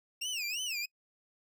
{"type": "tone with vibrato", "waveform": "25% pulse", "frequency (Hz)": 2679, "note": "E7", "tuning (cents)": 27, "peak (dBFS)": -30, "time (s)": [0.21, 0.86], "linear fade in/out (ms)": 10, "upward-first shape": "sine", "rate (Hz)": 3, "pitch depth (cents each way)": 220, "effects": ["noise-tail reverb RT60 0.1 s tail -26 dB re dry"]}